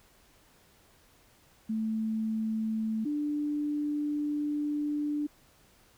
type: tone pair in turn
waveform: sine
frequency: 220 / 295.2 Hz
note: A3 / D4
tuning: 0 / +9 cents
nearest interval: perfect fourth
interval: 509 cents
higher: second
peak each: -28 dBFS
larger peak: neither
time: 1.69-3.05 / 3.05-5.27 s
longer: second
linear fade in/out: 10 ms
effects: pink hiss -62 dBFS RMS until 5.97 s